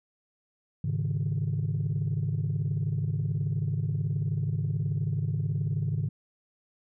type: chord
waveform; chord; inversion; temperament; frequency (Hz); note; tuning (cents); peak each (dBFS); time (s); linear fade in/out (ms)
sine; Ab suspended fourth; none; equal with one note detuned; 103.83 / 136.92 / 155.56; Ab2 / Db3 / Eb3; 0 / -21 / 0; -29; 0.84-6.09; 5
effects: tanh soft clip ceiling -21 dBFS